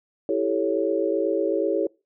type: chord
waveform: sine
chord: A dominant seventh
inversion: second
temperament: equal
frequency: 329.6 / 392 / 440 / 554.4 Hz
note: E4 / G4 / A4 / C#5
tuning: 0 / 0 / 0 / 0 cents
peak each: -26 dBFS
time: 0.29-1.87 s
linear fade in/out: 2 ms
effects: noise-tail reverb RT60 0.3 s tail -25 dB re dry